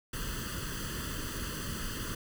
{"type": "noise with comb filter", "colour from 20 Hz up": "pink", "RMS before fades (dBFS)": -37, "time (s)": [0.13, 2.15], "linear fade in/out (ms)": 5, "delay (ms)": 0.65, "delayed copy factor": 0.9, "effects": []}